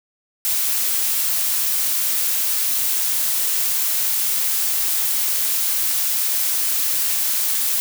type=noise; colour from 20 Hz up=blue; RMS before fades=-20 dBFS; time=0.45-7.8 s; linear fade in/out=0 ms; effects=none